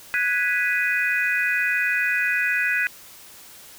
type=chord; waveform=sine; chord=G# minor seventh; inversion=third; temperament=equal; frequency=1480 / 1661.2 / 1975.5 / 2489 Hz; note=F#6 / G#6 / B6 / D#7; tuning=0 / 0 / 0 / 0 cents; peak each=-25 dBFS; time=0.14-2.87 s; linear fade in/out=0 ms; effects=white hiss -45 dBFS RMS until 3.78 s